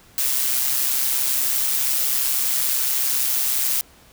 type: noise with amplitude modulation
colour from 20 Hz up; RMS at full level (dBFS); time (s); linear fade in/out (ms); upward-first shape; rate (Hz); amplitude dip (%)
blue; -19; 0.18-3.81; 0; sine; 132; 45
effects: pink hiss -51 dBFS RMS until 4.12 s